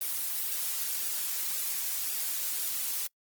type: noise with flanger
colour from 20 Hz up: blue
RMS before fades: -32 dBFS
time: 0.01-3.07 s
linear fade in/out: 5 ms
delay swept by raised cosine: 0.93 to 4.93 ms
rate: 1.9 Hz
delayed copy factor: -0.5
effects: noise-tail reverb RT60 0.1 s tail -25 dB re dry + Opus 24 kbps